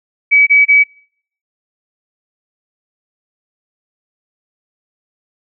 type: tone bursts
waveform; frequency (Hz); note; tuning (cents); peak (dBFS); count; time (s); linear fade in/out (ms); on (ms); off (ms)
sine; 2280; C#7; +48; -5; 3; 0.31-0.84; 20; 160; 25
effects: noise-tail reverb RT60 0.6 s tail -26 dB re dry